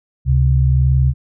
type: tone pair together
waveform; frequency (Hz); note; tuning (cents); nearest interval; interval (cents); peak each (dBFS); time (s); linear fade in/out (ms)
sine; 70.1 / 131.53; C#2 / C3; +20 / +9; major seventh; 1089; -13; 0.25-1.14; 50
effects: none